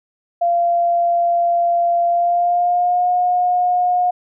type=tone with pitch glide; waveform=sine; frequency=690 to 718.9 Hz; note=F5 to F5; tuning=-21 to +50 cents; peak=-13 dBFS; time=0.41-4.11 s; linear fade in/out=10 ms; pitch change=+71 cents; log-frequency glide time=2.07-3.09 s; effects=none